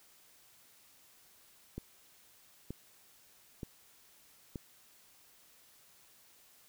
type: click train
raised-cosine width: 3 ms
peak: -27 dBFS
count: 4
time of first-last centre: 1.78-4.558 s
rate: 1.08 Hz
effects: white hiss -63 dBFS RMS until 6.68 s